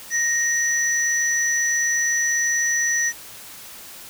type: tone pair together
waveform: sine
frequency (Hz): 1864.7 / 5924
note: A#6 / F#8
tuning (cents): 0 / +1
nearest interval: octave + minor sixth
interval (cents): 2001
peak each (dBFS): -21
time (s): 0.1-3.13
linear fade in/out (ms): 50
effects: white hiss -40 dBFS RMS until 4.09 s